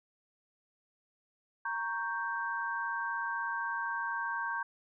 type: chord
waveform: sine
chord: G diminished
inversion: first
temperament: equal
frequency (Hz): 932.3 / 1108.7 / 1568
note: Bb5 / Db6 / G6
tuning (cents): 0 / 0 / 0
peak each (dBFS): -37 / -39 / -35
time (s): 1.65-4.63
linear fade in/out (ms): 5
effects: none